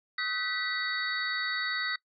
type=tone cluster; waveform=sine; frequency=1263 / 1515 / 1955 / 3804 / 4489 Hz; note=D#6 / F#6 / B6 / A#7 / C#8; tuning=+26 / +40 / -18 / +34 / +21 cents; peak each=-38 / -37 / -32 / -39 / -37 dBFS; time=0.18-1.96 s; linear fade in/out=5 ms; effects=noise-tail reverb RT60 0.1 s tail -22 dB re dry